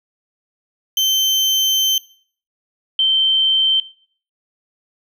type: tone pair in turn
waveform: 35% pulse / sine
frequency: 3100 / 3112 Hz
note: G7 / G7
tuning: -20 / -13 cents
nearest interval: unison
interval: 7 cents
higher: second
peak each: -12 dBFS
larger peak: neither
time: 0.97-1.98 / 2.99-3.8 s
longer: first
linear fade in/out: 2 ms
effects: noise-tail reverb RT60 0.5 s tail -20 dB re dry